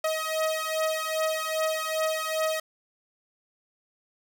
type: beating tone pair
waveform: sawtooth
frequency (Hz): 631 / 633.5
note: D#5 / D#5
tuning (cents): +24 / +31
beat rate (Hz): 2.5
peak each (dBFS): -25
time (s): 0.04-2.6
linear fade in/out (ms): 5
effects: none